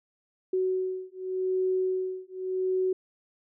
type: beating tone pair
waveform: sine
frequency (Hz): 372.6 / 373.46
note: F#4 / F#4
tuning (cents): +12 / +16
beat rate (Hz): 0.86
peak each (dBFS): -29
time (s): 0.53-2.93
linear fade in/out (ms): 5
effects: none